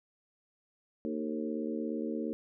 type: harmonic tone with a mistuned harmonic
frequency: 77.2 Hz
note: D#2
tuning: 13 cents flat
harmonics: 3 / 4 / 5 / 6 / 7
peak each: -36 / -37 / -41 / -40 / -44 dBFS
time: 1.05-2.33 s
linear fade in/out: 0 ms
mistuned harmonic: 6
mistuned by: -31 cents
effects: none